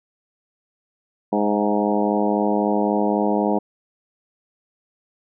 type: harmonic tone with a mistuned harmonic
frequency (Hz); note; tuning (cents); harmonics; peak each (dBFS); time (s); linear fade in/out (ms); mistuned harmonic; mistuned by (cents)
103.8; G#2; 0; 2 / 3 / 4 / 5 / 6 / 7 / 8 / 9; -22 / -24 / -25 / -26 / -27 / -27 / -28 / -29; 1.32-3.59; 10; 6; +31
effects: none